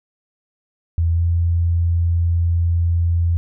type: tone with pitch glide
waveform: sine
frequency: 83.4 to 85.05 Hz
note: E2 to F2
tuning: +21 to -45 cents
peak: -14 dBFS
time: 0.98-3.37 s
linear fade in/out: 0 ms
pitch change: +34 cents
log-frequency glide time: 1.12-1.22 s
effects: none